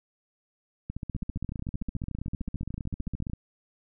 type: two click trains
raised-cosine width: 5 ms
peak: -21 / -22 dBFS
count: 38 / 30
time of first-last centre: 0.9-3.334 / 1.15-3.298 s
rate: 15.2 / 13.5 Hz
effects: none